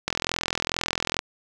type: click train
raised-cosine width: 0.2 ms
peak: -6 dBFS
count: 48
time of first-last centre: 0.08-1.191 s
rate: 42.3 Hz
effects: none